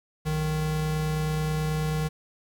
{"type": "tone pair together", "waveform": "square", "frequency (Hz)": [61.37, 154.8], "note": ["B1", "D#3"], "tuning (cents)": [-10, -9], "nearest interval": "octave + major third", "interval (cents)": 1601, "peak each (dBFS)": [-35, -26], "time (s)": [0.25, 2.09], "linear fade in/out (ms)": 20, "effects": ["9-bit"]}